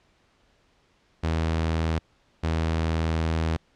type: tone bursts at uneven times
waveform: sawtooth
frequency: 80.9 Hz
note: E2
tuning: 32 cents flat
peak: -19 dBFS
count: 2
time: 1.23-1.99 / 2.43-3.57 s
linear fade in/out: 10 ms
effects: pink hiss -64 dBFS RMS until 3.75 s + low-pass 5000 Hz 12 dB/octave